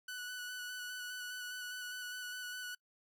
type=tone with vibrato; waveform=sawtooth; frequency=1484 Hz; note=F#6; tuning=5 cents sharp; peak=-38 dBFS; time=0.08-2.75 s; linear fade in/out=5 ms; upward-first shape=square; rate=4.9 Hz; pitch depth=14 cents each way; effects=noise-tail reverb RT60 0.1 s tail -26 dB re dry